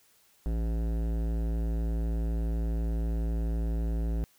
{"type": "tone with hard clipping", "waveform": "sine", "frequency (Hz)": 56, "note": "A1", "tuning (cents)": 31, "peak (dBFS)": -29, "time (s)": [0.46, 4.24], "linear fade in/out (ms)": 0, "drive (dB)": 16, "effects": ["white hiss -64 dBFS RMS until 4.38 s"]}